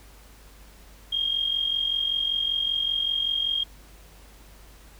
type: tone with amplitude modulation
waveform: sine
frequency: 3230 Hz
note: G#7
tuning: 49 cents flat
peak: -20 dBFS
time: 1.12-3.64 s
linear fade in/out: 10 ms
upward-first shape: sine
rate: 45.2 Hz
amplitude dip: 65%
effects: added 50 Hz sine -49 dBFS peak until 4.99 s + pink hiss -53 dBFS RMS until 4.99 s